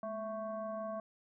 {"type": "tone with frequency modulation", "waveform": "sine", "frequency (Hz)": 659.3, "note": "E5", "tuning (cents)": 0, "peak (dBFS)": -37, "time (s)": [0.03, 1], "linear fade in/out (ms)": 2, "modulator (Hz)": 448, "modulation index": 0.85, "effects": []}